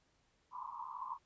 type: band-pass noise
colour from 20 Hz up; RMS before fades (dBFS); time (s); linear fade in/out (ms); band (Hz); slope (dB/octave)
white; -45; 0.51-1.19; 50; 920 to 1100; 96
effects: pink hiss -75 dBFS RMS until 1.25 s + resampled to 16000 Hz